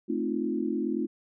sine chord, F dominant seventh, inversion first, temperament equal, 220 / 261.6 / 311.1 / 349.2 Hz, A3 / C4 / Eb4 / F4, 0 / 0 / 0 / 0 cents, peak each -32 dBFS, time 0.08-1.07 s, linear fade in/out 20 ms, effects none

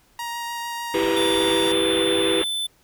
sawtooth tone with vibrato, 941 Hz, A#5, 16 cents sharp, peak -24 dBFS, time 0.19-1.72 s, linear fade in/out 2 ms, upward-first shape sine, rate 6.7 Hz, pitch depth 9 cents each way
white low-pass noise, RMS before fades -30 dBFS, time 0.94-2.44 s, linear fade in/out 2 ms, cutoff 3600 Hz, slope 96 dB/octave
triangle chord, E minor, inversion none, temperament equal, 329.6 / 392 / 493.9 Hz, E4 / G4 / B4, 0 / 0 / 0 cents, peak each -22 dBFS, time 0.94-2.42 s, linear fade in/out 5 ms
square tone, 3520 Hz, A7, in tune, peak -24 dBFS, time 1.16-2.67 s, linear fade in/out 10 ms
effects pink hiss -59 dBFS RMS until 2.83 s

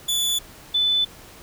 sawtooth / sine tone pair in turn, 3465 / 3501 Hz, A7 / A7, -27 / -9 cents, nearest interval unison, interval 18 cents, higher second, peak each -17 dBFS, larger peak neither, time 0.08-0.39 / 0.74-1.05 s, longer neither, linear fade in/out 10 ms, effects pink hiss -45 dBFS RMS until 1.42 s

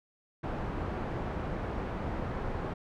pink low-pass noise, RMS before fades -35 dBFS, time 0.43-2.74 s, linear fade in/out 10 ms, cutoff 1200 Hz, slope 12 dB/octave, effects none

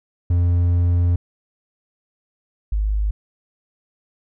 triangle / sine tone pair in turn, 87.31 / 51.77 Hz, F2 / G#1, 0 / -5 cents, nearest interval major sixth, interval 905 cents, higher first, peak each -12 / -17 dBFS, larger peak first, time 0.3-1.16 / 2.72-3.11 s, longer first, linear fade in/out 5 ms, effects none

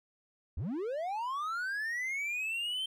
triangle linear sweep, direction up, 57.2 to 3136 Hz, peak -31 dBFS, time 0.57-2.86 s, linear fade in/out 5 ms, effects none

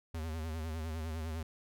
square tone with vibrato, 80 Hz, D#2, 49 cents sharp, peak -37 dBFS, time 0.14-1.43 s, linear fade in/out 5 ms, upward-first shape sine, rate 9.9 Hz, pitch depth 69 cents each way, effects none

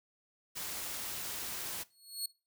white noise, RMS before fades -40 dBFS, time 0.55-1.84 s, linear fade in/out 20 ms
20% pulse tone with exponential growth, 4342 Hz, C#8, 37 cents flat, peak -26 dBFS, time 1.9-2.26 s, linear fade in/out 5 ms, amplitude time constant 77 ms
effects noise-tail reverb RT60 0.3 s tail -20 dB re dry

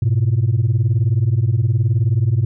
sine beating tone pair, 103.83 / 122.83 Hz, G#2 / B2, 0 / -9 cents, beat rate 19 Hz, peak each -14 dBFS, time 0.02-2.45 s, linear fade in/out 5 ms, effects tanh soft clip ceiling -10 dBFS

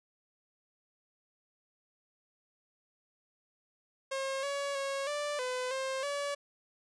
sawtooth tone with pitch steps, 538 / 563 / 549 / 587 / 505 / 530 / 571 Hz, C5 / C#5 / C#5 / D5 / B4 / C5 / D5, +48 / +27 / -17 / -1 / +39 / +22 / -49 cents, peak -29 dBFS, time 4.11-6.35 s, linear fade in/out 10 ms, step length 320 ms, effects resampled to 22050 Hz

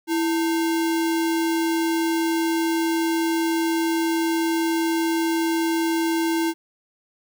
sine tone with sample-and-hold, 329.6 Hz, E4, in tune, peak -19 dBFS, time 0.07-6.54 s, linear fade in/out 50 ms, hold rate 1225 Hz, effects none

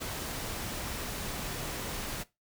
pink noise, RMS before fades -37 dBFS, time 0-2.24 s, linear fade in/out 20 ms, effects noise-tail reverb RT60 0.2 s tail -18 dB re dry

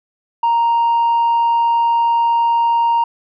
triangle tone with tanh clipping, 932.3 Hz, A#5, in tune, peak -12 dBFS, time 0.43-3.04 s, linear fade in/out 5 ms, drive 6 dB, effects none

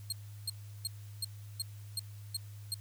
25% pulse tone bursts, 4239 Hz, C8, 22 cents sharp, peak -28 dBFS, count 8, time 0.1-2.742 s, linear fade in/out 2 ms, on 24 ms, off 350 ms, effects added 103 Hz sine -45 dBFS peak until 2.8 s + white hiss -61 dBFS RMS until 2.8 s

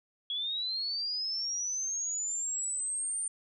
sine linear sweep, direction up, 3322 to 9020 Hz, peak -31 dBFS, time 0.3-3.28 s, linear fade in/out 2 ms, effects none

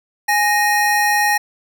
square tone pair together, 830.6 / 1862.3 Hz, G#5 / A#6, 0 / -2 cents, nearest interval octave + major second, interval 1398 cents, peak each -17 dBFS, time 0.28-1.38 s, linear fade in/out 10 ms, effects none

